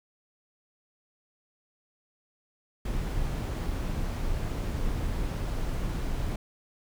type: noise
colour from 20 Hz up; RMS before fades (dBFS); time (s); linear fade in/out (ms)
brown; -30; 2.85-6.36; 5
effects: none